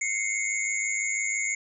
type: tone cluster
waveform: sine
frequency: 2099 / 2205 / 6700 / 7210 Hz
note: C7 / C#7 / G#8 / A8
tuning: +5 / -10 / +14 / +41 cents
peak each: -30 / -30 / -33 / -33 dBFS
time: 0.01-1.55 s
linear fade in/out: 5 ms
effects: none